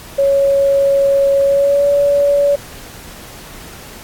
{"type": "tone with pitch glide", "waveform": "sine", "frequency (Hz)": [554.4, 569.7], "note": ["C#5", "C#5"], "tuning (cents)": [0, 47], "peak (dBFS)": -9, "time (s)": [0.18, 2.56], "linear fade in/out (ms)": 10, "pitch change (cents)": 47, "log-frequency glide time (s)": [1.45, 1.86], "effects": ["pink hiss -35 dBFS RMS until 4.03 s", "AAC 64 kbps"]}